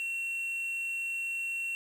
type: tone with quantisation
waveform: triangle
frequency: 2724 Hz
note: F7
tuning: 44 cents flat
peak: -30 dBFS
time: 0-1.75 s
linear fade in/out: 0 ms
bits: 9
effects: none